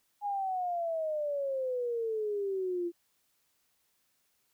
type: exponential sweep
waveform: sine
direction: down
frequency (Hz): 830.6 to 340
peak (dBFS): -30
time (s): 0.21-2.92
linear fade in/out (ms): 50
effects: white hiss -74 dBFS RMS until 4.53 s